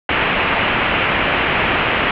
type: low-pass noise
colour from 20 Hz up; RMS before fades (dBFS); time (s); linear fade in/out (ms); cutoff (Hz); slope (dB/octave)
white; -17; 0.09-2.11; 2; 2900; 48
effects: none